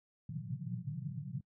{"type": "band-pass noise", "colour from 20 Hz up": "white", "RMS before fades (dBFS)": -41, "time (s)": [0.29, 1.41], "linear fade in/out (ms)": 5, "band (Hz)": [110, 180], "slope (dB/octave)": 96, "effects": ["noise-tail reverb RT60 0.1 s tail -25 dB re dry"]}